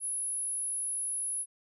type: tone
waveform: sine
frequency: 10548 Hz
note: E9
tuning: in tune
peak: -31 dBFS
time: 0-1.46 s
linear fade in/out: 50 ms
effects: none